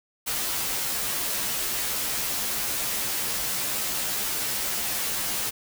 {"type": "noise with comb filter", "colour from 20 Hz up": "white", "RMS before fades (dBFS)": -28, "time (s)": [0.26, 5.51], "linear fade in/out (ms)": 20, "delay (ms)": 12, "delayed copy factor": -1, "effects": []}